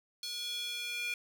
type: tone with high-pass filter sweep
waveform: square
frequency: 480.4 Hz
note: B4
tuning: 48 cents flat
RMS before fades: -38 dBFS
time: 0.23-1.14 s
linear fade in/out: 2 ms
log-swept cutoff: 4000 to 2400 Hz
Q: 4.4
effects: none